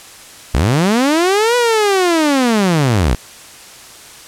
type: linear two-way sweep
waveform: sawtooth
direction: up then down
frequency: 51.4 to 493.9 to 51.4 Hz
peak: -7 dBFS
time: 0.54-3.15 s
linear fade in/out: 5 ms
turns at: 1.56 s
effects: white hiss -37 dBFS RMS until 4.27 s + low-pass 10000 Hz 12 dB/octave